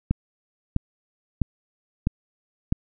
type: click train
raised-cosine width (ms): 5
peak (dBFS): -8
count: 5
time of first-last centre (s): 0.11-2.724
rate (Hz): 1.53
effects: none